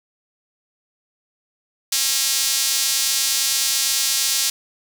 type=tone with high-pass filter; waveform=sawtooth; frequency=271.3 Hz; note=C#4; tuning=37 cents flat; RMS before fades=-20 dBFS; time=1.92-4.5 s; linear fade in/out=5 ms; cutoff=4900 Hz; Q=1.1; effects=none